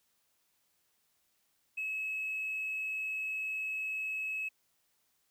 sine tone with hard clipping, 2578 Hz, E7, 39 cents flat, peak -34 dBFS, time 1.77-4.49 s, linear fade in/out 10 ms, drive 1 dB, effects white hiss -75 dBFS RMS until 5.3 s

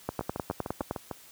two click trains, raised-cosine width 1 ms, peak -19 / -15 dBFS, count 7 / 9, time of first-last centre 0.21-1.112 / 0.09-0.911 s, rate 6.65 / 9.75 Hz, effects white hiss -53 dBFS RMS until 1.31 s + high-pass 60 Hz 12 dB/octave

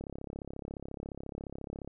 click train, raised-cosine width 2 ms, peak -27 dBFS, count 65, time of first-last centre 0.01-1.876 s, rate 34.3 Hz, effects none

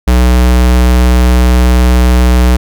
square tone, 61.74 Hz, B1, in tune, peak -5 dBFS, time 0.07-2.57 s, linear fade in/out 10 ms, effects none

